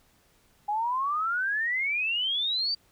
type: exponential sweep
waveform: sine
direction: up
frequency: 812 to 4699 Hz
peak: -25 dBFS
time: 0.68-2.75 s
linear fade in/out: 10 ms
effects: pink hiss -64 dBFS RMS until 2.91 s